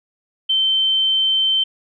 sine tone, 3100 Hz, G7, 20 cents flat, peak -14 dBFS, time 0.49-1.64 s, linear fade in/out 10 ms, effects none

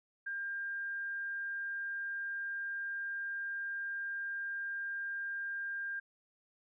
sine tone, 1600 Hz, G6, 35 cents sharp, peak -36 dBFS, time 0.26-6 s, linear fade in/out 10 ms, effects none

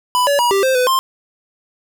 square tone with pitch steps, 993 / 569 / 963 / 393 / 524 / 502 / 1053 Hz, B5 / C#5 / B5 / G4 / C5 / B4 / C6, +9 / +45 / -44 / +4 / +2 / +28 / +11 cents, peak -13 dBFS, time 0.15-0.99 s, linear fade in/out 0 ms, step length 120 ms, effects none

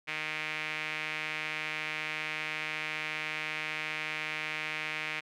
sawtooth tone with band-pass filter, 154.7 Hz, D#3, 10 cents flat, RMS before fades -36 dBFS, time 0.07-5.21 s, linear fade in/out 20 ms, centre 2300 Hz, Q 3.5, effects none

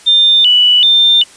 sine tone with vibrato, 3263 Hz, G#7, 31 cents flat, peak -5 dBFS, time 0.06-1.24 s, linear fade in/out 20 ms, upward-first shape square, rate 1.3 Hz, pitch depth 170 cents each way, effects white hiss -39 dBFS RMS until 1.36 s + resampled to 22050 Hz

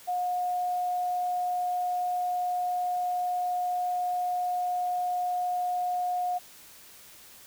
sine tone, 720 Hz, F#5, 47 cents flat, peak -26 dBFS, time 0.07-6.39 s, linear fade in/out 20 ms, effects white hiss -51 dBFS RMS until 7.46 s

